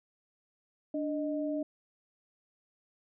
sine tone pair together, 293.9 / 619 Hz, D4 / D#5, +1 / -9 cents, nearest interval octave + minor second, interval 1290 cents, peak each -32 / -35 dBFS, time 0.94-1.63 s, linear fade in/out 5 ms, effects none

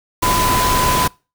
sine tone in noise, 1003 Hz, B5, 26 cents sharp, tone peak -16 dBFS, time 0.22-1.08 s, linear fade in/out 10 ms, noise pink, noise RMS -18 dBFS, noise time 0.22-1.08 s, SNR -1 dB, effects noise-tail reverb RT60 0.3 s tail -25 dB re dry

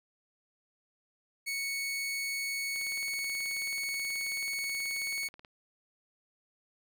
sawtooth tone, 2217 Hz, C#7, in tune, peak -29 dBFS, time 1.46-5.29 s, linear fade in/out 20 ms
click train, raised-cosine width 0.3 ms, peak -34 dBFS, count 51, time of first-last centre 2.76-5.448 s, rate 18.6 Hz
effects none

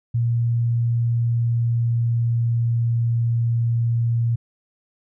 sine tone with pitch glide, 117.7 to 116.89 Hz, A#2 to A#2, +17 to +5 cents, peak -17 dBFS, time 0.14-4.36 s, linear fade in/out 10 ms, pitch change -12 cents, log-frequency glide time 0.78-3.13 s, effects none

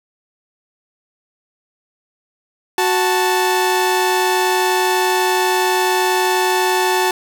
sawtooth tone pair together, 369.7 / 880 Hz, F#4 / A5, -1 / 0 cents, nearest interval octave + minor third, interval 1501 cents, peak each -13 dBFS, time 2.78-7.11 s, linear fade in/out 2 ms, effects none

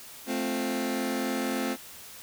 sawtooth chord, F major, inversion first, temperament just, 218.3 / 261.9 / 349.2 Hz, A3 / C4 / F4, -13 / +2 / 0 cents, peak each -29 / -26 / -31 dBFS, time 0.26-1.77 s, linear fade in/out 50 ms, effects white hiss -46 dBFS RMS until 2.22 s

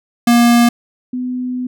square / sine tone pair in turn, 237.4 / 251 Hz, A#3 / B3, +32 / +28 cents, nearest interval minor second, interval 96 cents, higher second, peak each -8 / -18 dBFS, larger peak first, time 0.27-0.69 / 1.13-1.67 s, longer second, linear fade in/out 5 ms, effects none

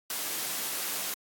white noise, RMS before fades -33 dBFS, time 0.1-1.14 s, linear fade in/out 2 ms, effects high-pass 200 Hz 12 dB/octave + AAC 64 kbps

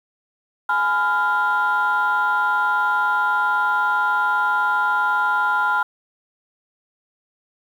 sine chord, F diminished, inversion first, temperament just, 838.1 / 1005.8 / 1396.9 Hz, Ab5 / Cb6 / F6, +16 / +31 / 0 cents, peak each -22 / -21 / -18 dBFS, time 0.69-5.83 s, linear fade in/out 5 ms, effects tanh soft clip ceiling -11 dBFS + 8-bit

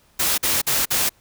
white noise bursts, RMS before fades -20 dBFS, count 4, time 0.19-1.094 s, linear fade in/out 10 ms, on 190 ms, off 48 ms, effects pink hiss -58 dBFS RMS until 1.2 s

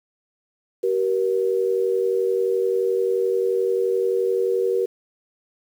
sine tone pair together, 382.9 / 474.4 Hz, G4 / A#4, -41 / +30 cents, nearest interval major third, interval 371 cents, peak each -21 dBFS, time 0.83-4.86 s, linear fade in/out 10 ms, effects 8-bit

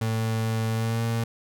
35% pulse tone with pitch glide, 112 to 114.95 Hz, A2 to A#2, +31 to -24 cents, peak -22 dBFS, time 0.01-1.24 s, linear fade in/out 5 ms, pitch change +45 cents, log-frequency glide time 0.75-1.01 s, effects none

